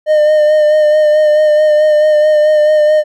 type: tone with vibrato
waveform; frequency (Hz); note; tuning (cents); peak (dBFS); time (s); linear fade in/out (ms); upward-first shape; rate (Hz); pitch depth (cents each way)
triangle; 608; D#5; -40; -4; 0.06-3.04; 50; sine; 4.6; 24
effects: none